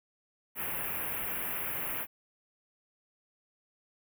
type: band-stop noise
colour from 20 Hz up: white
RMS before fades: -35 dBFS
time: 0.55-2.07 s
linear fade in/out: 50 ms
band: 2800 to 11000 Hz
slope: 48 dB/octave
effects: none